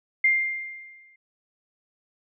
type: tone with exponential decay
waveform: sine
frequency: 2105 Hz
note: C7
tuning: 10 cents sharp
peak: -15 dBFS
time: 0.24-1.16 s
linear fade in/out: 5 ms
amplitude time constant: 200 ms
effects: none